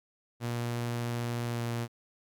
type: tone with pitch glide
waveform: sawtooth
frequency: 119.1 to 117.87 Hz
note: A#2 to A#2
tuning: +38 to +20 cents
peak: -27 dBFS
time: 0.4-1.88 s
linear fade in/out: 50 ms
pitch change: -18 cents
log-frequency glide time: 1.48-1.62 s
effects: Opus 48 kbps